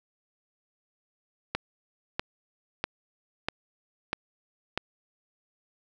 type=click train; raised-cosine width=0.3 ms; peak=-11 dBFS; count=6; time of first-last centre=1.55-4.776 s; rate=1.55 Hz; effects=none